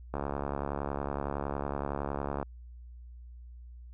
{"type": "click train", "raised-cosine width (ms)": 1, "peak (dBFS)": -19, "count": 163, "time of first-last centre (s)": [0.14, 2.428], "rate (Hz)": 70.8, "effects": ["added 60 Hz sine -45 dBFS peak until 3.93 s"]}